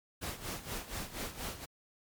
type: noise with tremolo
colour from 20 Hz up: pink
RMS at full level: -38 dBFS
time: 0.21-1.66 s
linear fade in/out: 20 ms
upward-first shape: sine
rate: 4.2 Hz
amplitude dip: 75%
effects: MP3 96 kbps